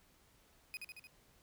35% pulse tone with echo, 2500 Hz, D#7, 8 cents sharp, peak -39 dBFS, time 0.74-0.77 s, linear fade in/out 0 ms, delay 75 ms, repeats 4, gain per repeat -3 dB, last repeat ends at 1.07 s, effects pink hiss -68 dBFS RMS until 1.42 s

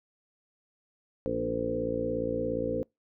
harmonic tone with a mistuned harmonic, 57.2 Hz, A#1, 32 cents flat, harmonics 1 / 2 / 3 / 4 / 5 / 6 / 7 / 8 / 9, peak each -44 / -41 / -43 / -38 / -35 / -42 / -44 / -33 / -32 dBFS, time 1.26-2.83 s, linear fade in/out 0 ms, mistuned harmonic 5, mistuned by +18 cents, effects noise-tail reverb RT60 0.2 s tail -26 dB re dry

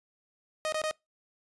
sawtooth tone bursts, 622.3 Hz, D#5, in tune, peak -25 dBFS, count 3, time 0.65-0.911 s, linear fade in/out 0 ms, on 73 ms, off 21 ms, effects noise-tail reverb RT60 0.2 s tail -25 dB re dry + resampled to 24000 Hz

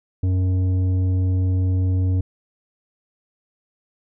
sine tone with tanh clipping, 92.5 Hz, F#2, in tune, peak -18 dBFS, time 0.23-2.21 s, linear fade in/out 5 ms, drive 9 dB, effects none

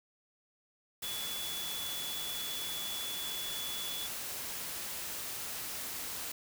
sine tone in noise, 3425 Hz, A7, 47 cents flat, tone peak -39 dBFS, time 1.03-4.07 s, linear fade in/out 5 ms, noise white, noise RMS -40 dBFS, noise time 1.02-6.32 s, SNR -2 dB, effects none

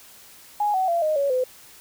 sine tone with pitch steps, 830.6 / 752.9 / 682.5 / 618.7 / 560.8 / 508.3 Hz, G#5 / F#5 / F5 / D#5 / C#5 / B4, 0 / +30 / -40 / -10 / +20 / +50 cents, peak -19 dBFS, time 0.6-1.44 s, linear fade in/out 5 ms, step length 140 ms, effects white hiss -48 dBFS RMS until 1.8 s

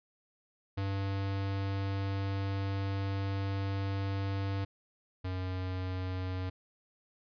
square tone pair in turn, 98 / 92.51 Hz, G2 / F#2, 0 / 0 cents, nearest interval minor second, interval 100 cents, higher first, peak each -32 / -34 dBFS, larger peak first, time 0.77-4.65 / 5.24-6.5 s, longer first, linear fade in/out 10 ms, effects resampled to 11025 Hz

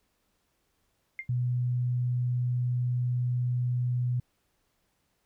sine tone with exponential decay, 2109 Hz, C7, 13 cents sharp, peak -29 dBFS, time 1.19-1.28 s, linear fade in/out 1 ms, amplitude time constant 18 ms
sine tone, 123.47 Hz, B2, in tune, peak -25 dBFS, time 1.29-4.2 s, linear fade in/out 5 ms
effects pink hiss -74 dBFS RMS until 5.25 s

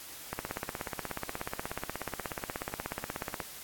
click train, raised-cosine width 0.5 ms, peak -19 dBFS, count 52, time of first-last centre 0.33-3.402 s, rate 16.6 Hz, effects white hiss -46 dBFS RMS until 3.63 s + AAC 64 kbps

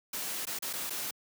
white noise with dropouts, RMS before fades -36 dBFS, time 0.13-1.11 s, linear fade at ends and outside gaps 5 ms, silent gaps 0.454-0.469 / 0.589-0.623 / 0.73-0.734 / 0.898-0.904 s, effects high-pass 150 Hz 12 dB/octave

